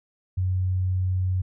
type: tone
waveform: sine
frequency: 92.5 Hz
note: F#2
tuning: in tune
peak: -21 dBFS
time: 0.37-1.42 s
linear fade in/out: 10 ms
effects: none